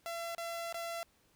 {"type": "tone with dropouts", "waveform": "sawtooth", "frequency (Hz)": 676, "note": "E5", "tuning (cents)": 43, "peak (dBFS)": -34, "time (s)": [0.06, 1.03], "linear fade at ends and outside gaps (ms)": 0, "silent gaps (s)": [[0.349, 0.381], [0.726, 0.744]], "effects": ["pink hiss -70 dBFS RMS until 1.35 s"]}